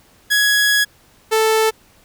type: tone pair in turn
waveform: sawtooth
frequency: 1672 / 440.4 Hz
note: G#6 / A4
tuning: +11 / +2 cents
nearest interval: octave + major seventh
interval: 2309 cents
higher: first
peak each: -9 dBFS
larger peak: neither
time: 0.3-0.85 / 1.31-1.71 s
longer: first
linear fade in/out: 20 ms
effects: pink hiss -52 dBFS RMS until 2.04 s